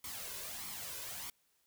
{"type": "noise with flanger", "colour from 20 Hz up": "white", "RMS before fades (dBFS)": -44, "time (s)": [0.04, 1.3], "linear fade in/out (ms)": 2, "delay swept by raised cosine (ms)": [0.9, 2], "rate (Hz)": 1.6, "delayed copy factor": 0.6, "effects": ["white hiss -75 dBFS RMS until 1.66 s"]}